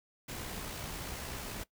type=noise with amplitude modulation; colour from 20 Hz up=pink; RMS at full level=-40 dBFS; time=0.28-1.64 s; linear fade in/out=10 ms; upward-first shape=sine; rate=60.9 Hz; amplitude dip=30%; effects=noise-tail reverb RT60 0.1 s tail -19 dB re dry